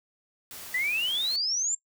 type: noise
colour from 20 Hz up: white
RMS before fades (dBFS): -42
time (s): 0.51-1.36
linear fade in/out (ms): 0
type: exponential sweep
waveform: sine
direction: up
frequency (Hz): 1939 to 7459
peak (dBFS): -25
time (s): 0.74-1.75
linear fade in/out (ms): 5
effects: noise-tail reverb RT60 0.1 s tail -19 dB re dry